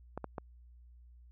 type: clicks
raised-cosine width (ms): 1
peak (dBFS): -24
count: 3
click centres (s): 0.176 / 0.243 / 0.382
effects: added 60 Hz sine -54 dBFS peak until 1.31 s